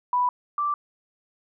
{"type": "tone pair in turn", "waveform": "sine", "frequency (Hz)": [987.8, 1171.6], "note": ["B5", "D6"], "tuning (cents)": [0, -5], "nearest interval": "minor third", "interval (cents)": 295, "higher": "second", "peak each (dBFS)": [-19, -22], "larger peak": "first", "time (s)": [[0.13, 0.29], [0.58, 0.74]], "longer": "neither", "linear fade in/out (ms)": 2, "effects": []}